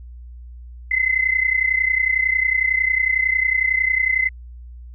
sine tone pair together, 2039 / 2070 Hz, C7 / C7, -45 / -19 cents, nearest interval unison, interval 26 cents, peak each -18 / -20 dBFS, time 0.91-4.29 s, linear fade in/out 5 ms, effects added 60 Hz sine -35 dBFS peak until 4.94 s

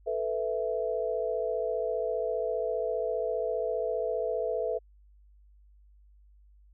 sine chord, A suspended second, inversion none, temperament just, 440 / 495 / 660 Hz, A4 / B4 / E5, 0 / +4 / +2 cents, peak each -32 dBFS, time 0.06-4.79 s, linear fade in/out 20 ms, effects added 50 Hz sine -55 dBFS peak until 6.73 s

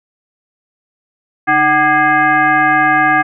sine tone with frequency modulation, 1200 Hz, D6, 37 cents sharp, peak -8 dBFS, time 1.47-3.23 s, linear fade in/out 20 ms, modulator 446 Hz, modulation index 1.7, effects none

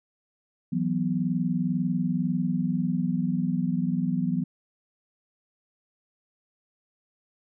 sine chord, E suspended second, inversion none, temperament equal, 164.81 / 185 / 246.9 Hz, E3 / F#3 / B3, 0 / 0 / 0 cents, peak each -28 / -27 / -28 dBFS, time 0.72-4.44 s, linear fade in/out 10 ms, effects none

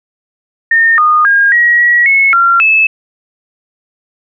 sine tone with pitch steps, 1825 / 1227 / 1621 / 1904 / 1919 / 2191 / 1375 / 2610 Hz, A#6 / D#6 / G#6 / A#6 / A#6 / C#7 / F6 / E7, -37 / -25 / -42 / +36 / +50 / -21 / -27 / -18 cents, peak -5 dBFS, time 0.71-2.87 s, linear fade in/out 5 ms, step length 270 ms, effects none

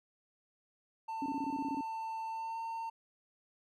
triangle tone with pitch glide, 894 to 908.1 Hz, A5 to A#5, +27 to -46 cents, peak -35 dBFS, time 1.08-2.9 s, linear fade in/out 10 ms, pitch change +27 cents, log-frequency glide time 2.29-2.6 s
sine tone bursts, 278.2 Hz, C#4, 6 cents sharp, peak -34 dBFS, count 10, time 1.22-1.809 s, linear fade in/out 2 ms, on 40 ms, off 21 ms
effects none

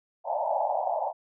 white band-pass noise, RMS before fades -28 dBFS, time 0.24-1.13 s, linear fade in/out 50 ms, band 570 to 910 Hz, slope 96 dB/octave, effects none

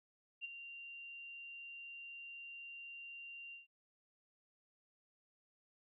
sine tone with ADSR envelope, 2772 Hz, F7, 14 cents flat, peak -39 dBFS, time 0.41-3.67 s, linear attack 35 ms, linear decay 18 ms, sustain -9 dB, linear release 140 ms, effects none

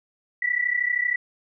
sine tone pair together, 1942.7 / 1975.5 Hz, B6 / B6, -29 / 0 cents, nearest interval unison, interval 29 cents, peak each -24 dBFS, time 0.42-1.16 s, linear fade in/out 5 ms, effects none

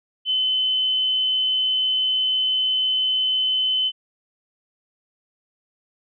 sine tone, 3042 Hz, F#7, 47 cents sharp, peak -18 dBFS, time 0.25-3.92 s, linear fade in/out 50 ms, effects none

